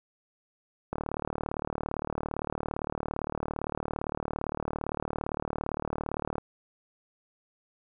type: click train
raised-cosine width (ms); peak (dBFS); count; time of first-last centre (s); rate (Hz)
1; -17; 206; 0.93-6.382; 37.6
effects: none